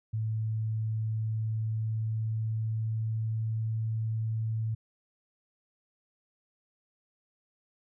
sine tone with pitch glide, 110 to 111.15 Hz, A2 to A2, 0 to +18 cents, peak -28 dBFS, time 0.13-4.75 s, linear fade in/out 10 ms, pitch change +18 cents, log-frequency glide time 1.11-3.71 s, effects none

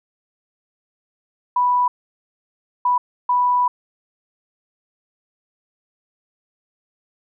sine tone bursts at uneven times, 986 Hz, B5, 3 cents flat, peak -14 dBFS, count 3, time 1.56-1.88 / 2.85-2.98 / 3.29-3.68 s, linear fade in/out 5 ms, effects none

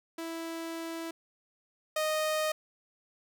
sawtooth tone pair in turn, 329.6 / 619.9 Hz, E4 / D#5, 0 / -7 cents, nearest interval major seventh, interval 1093 cents, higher second, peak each -32 / -24 dBFS, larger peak second, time 0.18-1.11 / 1.96-2.52 s, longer first, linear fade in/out 5 ms, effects none

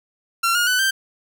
sawtooth tone with pitch steps, 1365 / 1429.6 / 1497.2 / 1568 Hz, F6 / F6 / F#6 / G6, -40 / +40 / +20 / 0 cents, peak -13 dBFS, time 0.43-0.91 s, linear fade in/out 10 ms, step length 120 ms, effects 9-bit

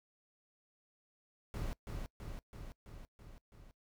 brown noise with echo, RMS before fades -39 dBFS, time 1.54-1.73 s, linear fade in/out 0 ms, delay 330 ms, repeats 6, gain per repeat -3 dB, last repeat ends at 3.71 s, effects noise-tail reverb RT60 0.1 s tail -22 dB re dry

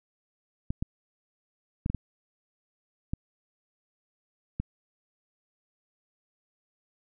clicks, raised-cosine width 5 ms, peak -17 dBFS, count 7, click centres 0.705 / 0.825 / 1.861 / 1.9 / 1.947 / 3.135 / 4.6 s, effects none

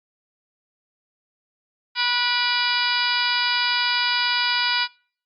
harmonic tone with a mistuned harmonic, 488.4 Hz, B4, 19 cents flat, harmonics 2 / 3 / 4 / 5 / 6 / 7 / 8 / 9 / 10, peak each -28 / -26 / -31 / -27 / -28 / -32 / -27 / -32 / -26 dBFS, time 1.95-4.88 s, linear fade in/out 50 ms, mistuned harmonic 5, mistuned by -42 cents, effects noise-tail reverb RT60 0.5 s tail -26 dB re dry + Opus 48 kbps

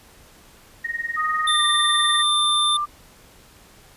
sine tone with tremolo, 1864.7 Hz, A#6, in tune, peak -21 dBFS, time 0.84-2.23 s, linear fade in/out 10 ms, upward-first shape sine, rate 20 Hz, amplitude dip 85%
sine tone with pitch glide, 1244.5 to 1188.3 Hz, D#6 to D6, 0 to +20 cents, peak -21 dBFS, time 1.16-2.86 s, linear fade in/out 20 ms, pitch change -80 cents, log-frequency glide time 1.48-1.63 s
square tone, 3570 Hz, A7, 24 cents sharp, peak -19 dBFS, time 1.47-2.77 s, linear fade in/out 5 ms
effects pink hiss -50 dBFS RMS until 3.96 s + resampled to 32000 Hz

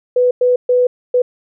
sine tone bursts at uneven times, 496.2 Hz, B4, 8 cents sharp, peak -9 dBFS, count 4, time 0.16-0.31 / 0.41-0.56 / 0.69-0.87 / 1.14-1.22 s, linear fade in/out 5 ms, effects none

